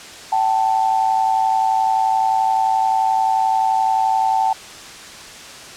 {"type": "tone pair together", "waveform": "sine", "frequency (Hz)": [768.5, 880], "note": ["G5", "A5"], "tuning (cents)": [-35, 0], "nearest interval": "major second", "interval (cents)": 235, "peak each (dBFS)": -17, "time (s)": [0.32, 4.53], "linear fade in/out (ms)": 5, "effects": ["white hiss -36 dBFS RMS until 5.76 s", "low-pass 7000 Hz 12 dB/octave"]}